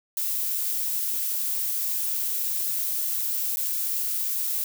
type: noise with dropouts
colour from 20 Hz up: violet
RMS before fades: -27 dBFS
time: 0.17-4.64 s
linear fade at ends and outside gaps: 1 ms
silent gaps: 3.56-3.57 s
effects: none